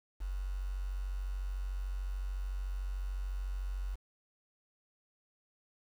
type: tone with quantisation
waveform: sine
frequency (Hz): 46.84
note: F#1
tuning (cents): +22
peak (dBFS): -34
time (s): 0.2-3.96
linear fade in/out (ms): 20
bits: 9
effects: none